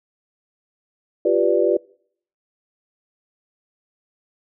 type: chord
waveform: sine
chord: G dominant seventh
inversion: third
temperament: equal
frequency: 349.2 / 392 / 493.9 / 587.3 Hz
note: F4 / G4 / B4 / D5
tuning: 0 / 0 / 0 / 0 cents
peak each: -20 dBFS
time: 1.25-1.77 s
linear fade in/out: 5 ms
effects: noise-tail reverb RT60 0.6 s tail -24 dB re dry